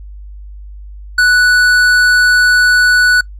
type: tone with tanh clipping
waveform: triangle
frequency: 1480 Hz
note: F#6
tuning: in tune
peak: -8 dBFS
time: 1.18-3.21 s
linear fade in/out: 5 ms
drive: 16 dB
effects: noise-tail reverb RT60 0.1 s tail -24 dB re dry + added 50 Hz sine -28 dBFS peak until 3.39 s